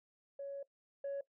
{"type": "tone pair in turn", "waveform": "sine", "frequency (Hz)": [558, 558], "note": ["C#5", "C#5"], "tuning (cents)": [11, 11], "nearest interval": "unison", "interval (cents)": 0, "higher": "neither", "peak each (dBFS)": [-40, -35], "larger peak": "second", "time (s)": [[0.39, 0.63], [1.04, 1.21]], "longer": "first", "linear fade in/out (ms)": 5, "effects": ["noise-tail reverb RT60 0.1 s tail -18 dB re dry", "tanh soft clip ceiling -35 dBFS"]}